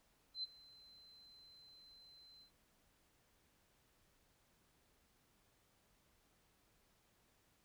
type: tone with ADSR envelope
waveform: sine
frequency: 4072 Hz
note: C8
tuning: 48 cents flat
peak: -38 dBFS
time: 0.34-2.51 s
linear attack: 94 ms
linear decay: 22 ms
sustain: -22 dB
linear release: 95 ms
effects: pink hiss -75 dBFS RMS until 7.64 s